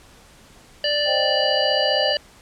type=harmonic tone; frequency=587.3 Hz; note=D5; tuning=in tune; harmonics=1 / 3 / 5 / 7 / 8; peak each=-23 / -27 / -23 / -34 / -25 dBFS; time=0.84-2.17 s; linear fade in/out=2 ms
type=chord; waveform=sine; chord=C minor; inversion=none; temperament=equal; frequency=523.3 / 622.3 / 784 Hz; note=C5 / Eb5 / G5; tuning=0 / 0 / 0 cents; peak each=-26 dBFS; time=1.05-2.15 s; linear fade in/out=50 ms
effects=pink hiss -49 dBFS RMS until 2.41 s + low-pass 10000 Hz 12 dB/octave